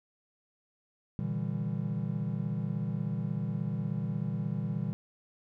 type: chord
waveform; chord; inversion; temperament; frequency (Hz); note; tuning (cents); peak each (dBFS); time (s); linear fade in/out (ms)
triangle; E half-diminished seventh; second; just; 118.67 / 148.33 / 164.81 / 197.78; Bb2 / D3 / E3 / G3; +31 / +18 / 0 / +16; -34; 1.19-4.93; 0
effects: none